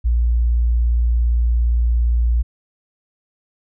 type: tone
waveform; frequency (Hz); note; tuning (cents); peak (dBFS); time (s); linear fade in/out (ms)
sine; 58.7; A#1; +13; -13; 0.04-2.43; 20
effects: none